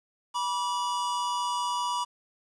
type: tone pair together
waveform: square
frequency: 972.5 / 1157 Hz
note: B5 / D6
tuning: -27 / -26 cents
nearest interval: minor third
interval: 301 cents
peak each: -29 / -34 dBFS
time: 0.34-2.05 s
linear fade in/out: 20 ms
effects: resampled to 22050 Hz + 9-bit